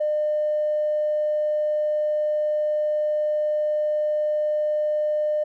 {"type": "tone with tanh clipping", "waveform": "triangle", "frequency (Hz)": 604, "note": "D5", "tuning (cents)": 48, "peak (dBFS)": -20, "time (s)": [0, 5.44], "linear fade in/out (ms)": 10, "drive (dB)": 4, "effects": []}